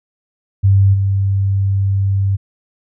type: tone with level steps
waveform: sine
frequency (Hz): 98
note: G2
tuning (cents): 0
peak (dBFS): -7 / -12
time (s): 0.63-2.37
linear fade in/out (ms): 20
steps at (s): 0.93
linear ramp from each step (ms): 20
effects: none

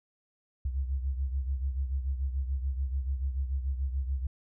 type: beating tone pair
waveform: sine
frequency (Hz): 65.9 / 72.8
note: C2 / D2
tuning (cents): +13 / -15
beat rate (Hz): 6.9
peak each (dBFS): -29 / -36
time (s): 0.65-4.27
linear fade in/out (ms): 5
effects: none

